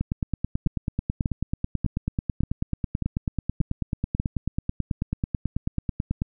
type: two click trains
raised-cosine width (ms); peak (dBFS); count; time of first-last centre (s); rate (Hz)
5; -12 / -12; 7 / 58; 0.67-4.199 / 0.01-6.219; 1.7 / 9.18
effects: none